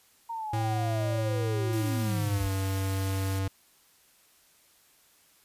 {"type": "linear sweep", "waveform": "sine", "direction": "down", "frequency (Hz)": [932, 46], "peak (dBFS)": -32, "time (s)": [0.29, 2.48], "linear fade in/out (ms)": 10}
{"type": "tone with pitch glide", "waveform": "square", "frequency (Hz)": [110, 96.32], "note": ["A2", "G2"], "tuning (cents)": [0, -30], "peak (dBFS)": -28, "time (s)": [0.53, 3.48], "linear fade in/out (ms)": 5, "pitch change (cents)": -230, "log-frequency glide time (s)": [2.01, 2.51]}
{"type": "noise", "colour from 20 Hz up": "white", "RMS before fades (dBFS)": -43, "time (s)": [1.73, 3.39], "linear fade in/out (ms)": 0}
{"effects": ["white hiss -62 dBFS RMS until 5.44 s", "resampled to 32000 Hz"]}